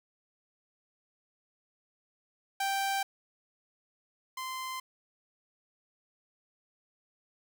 sawtooth tone pair in turn, 784 / 1037.8 Hz, G5 / C6, 0 / -14 cents, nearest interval perfect fourth, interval 486 cents, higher second, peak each -25 / -32 dBFS, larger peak first, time 2.6-3.03 / 4.37-4.8 s, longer neither, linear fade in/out 5 ms, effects 11-bit

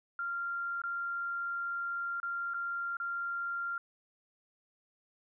sine tone with dropouts, 1388 Hz, F6, 11 cents flat, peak -33 dBFS, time 0.19-3.78 s, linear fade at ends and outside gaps 2 ms, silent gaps 0.818-0.837 / 2.201-2.23 / 2.537-2.543 / 2.969-3 s, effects none

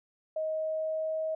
sine tone with pitch glide, 629 to 634.1 Hz, D#5 to D#5, +19 to +33 cents, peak -29 dBFS, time 0.36-1.35 s, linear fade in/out 5 ms, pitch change +14 cents, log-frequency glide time 0.5-1.23 s, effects none

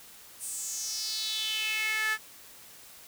sawtooth tone with high-pass filter sweep, 434.5 Hz, A4, 22 cents flat, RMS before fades -32 dBFS, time 0.39-2.18 s, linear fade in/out 50 ms, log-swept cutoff 9300 to 1600 Hz, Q 4.7, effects white hiss -51 dBFS RMS until 3.07 s

